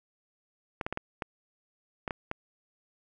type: clicks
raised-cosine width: 0.5 ms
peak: -17 dBFS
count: 8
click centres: 0.812 / 0.865 / 0.926 / 0.974 / 1.222 / 2.078 / 2.108 / 2.314 s
effects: none